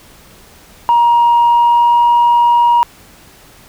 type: tone with pitch glide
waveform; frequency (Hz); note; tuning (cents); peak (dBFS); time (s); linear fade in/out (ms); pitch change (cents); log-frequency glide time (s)
sine; 946 to 951.5; A#5 to A#5; +25 to +35; -5; 0.89-2.83; 0; +10; 1.41-2.05
effects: tanh soft clip ceiling -4 dBFS + pink hiss -42 dBFS RMS until 3.68 s